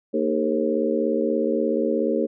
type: harmonic tone with a mistuned harmonic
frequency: 76.8 Hz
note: D#2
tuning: 22 cents flat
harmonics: 3 / 4 / 5 / 6 / 7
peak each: -26 / -26 / -26 / -26 / -26 dBFS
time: 0.13-2.27 s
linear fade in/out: 20 ms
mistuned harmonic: 5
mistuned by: +57 cents
effects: none